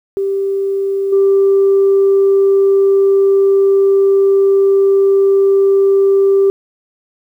sine tone with level steps, 392.5 Hz, G4, 2 cents sharp, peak -13 / -6 dBFS, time 0.17-6.5 s, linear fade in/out 0 ms, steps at 1.12 s, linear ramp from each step 10 ms, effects tanh soft clip ceiling -4 dBFS + 8-bit

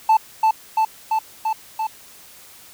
triangle tone with echo, 880 Hz, A5, in tune, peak -8 dBFS, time 0.09-0.17 s, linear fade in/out 5 ms, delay 340 ms, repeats 5, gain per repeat -2 dB, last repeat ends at 1.87 s, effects tanh soft clip ceiling -5 dBFS + white hiss -45 dBFS RMS until 2.73 s

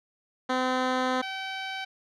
10% pulse tone pair in turn, 256.2 / 767.7 Hz, C4 / G5, -36 / -36 cents, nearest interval octave + perfect fifth, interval 1900 cents, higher second, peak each -16 / -23 dBFS, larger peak first, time 0.49-1.22 / 1.22-1.85 s, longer first, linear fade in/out 10 ms, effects low-pass 4000 Hz 12 dB/octave

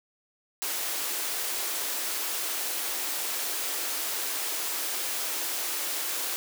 white high-pass noise, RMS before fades -31 dBFS, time 0.62-6.36 s, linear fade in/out 0 ms, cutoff 280 Hz, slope 48 dB/octave, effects none

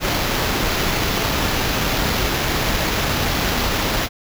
pink noise with sample-and-hold, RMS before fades -20 dBFS, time 0-4.09 s, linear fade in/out 50 ms, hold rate 8820 Hz, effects none

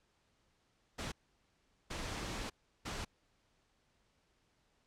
pink noise bursts at uneven times, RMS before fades -41 dBFS, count 3, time 0.98-1.12 / 1.9-2.5 / 2.85-3.05 s, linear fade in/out 10 ms, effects pink hiss -75 dBFS RMS until 4.86 s + low-pass 7000 Hz 12 dB/octave

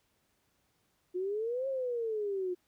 sine exponential two-way sweep, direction up then down, 354.3 to 545 to 354.3 Hz, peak -31 dBFS, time 1.14-2.55 s, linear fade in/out 20 ms, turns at 1.68 s, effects pink hiss -74 dBFS RMS until 2.67 s + high-pass 60 Hz 12 dB/octave

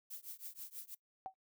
violet noise with tremolo, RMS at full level -45 dBFS, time 0.1-0.95 s, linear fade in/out 10 ms, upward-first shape triangle, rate 6.2 Hz, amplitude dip 100%
sine tone with exponential decay, 762 Hz, G5, 49 cents flat, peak -36 dBFS, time 1.26-1.34 s, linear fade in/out 0 ms, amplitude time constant 17 ms
effects noise-tail reverb RT60 0.1 s tail -22 dB re dry

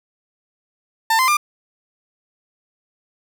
30% pulse tone with pitch steps, 897 / 1036.4 / 1197.4 Hz, A5 / C6 / D6, +33 / -17 / +33 cents, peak -11 dBFS, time 1.1-1.37 s, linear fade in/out 5 ms, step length 90 ms, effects none

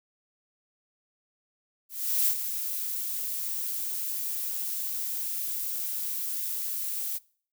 violet noise with ADSR envelope, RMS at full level -23 dBFS, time 1.89-7.19 s, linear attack 380 ms, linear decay 75 ms, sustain -9 dB, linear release 25 ms, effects noise-tail reverb RT60 0.5 s tail -24 dB re dry

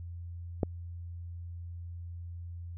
click, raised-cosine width 2 ms, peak -14 dBFS, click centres 0.632 s, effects added 86 Hz sine -39 dBFS peak until 2.77 s

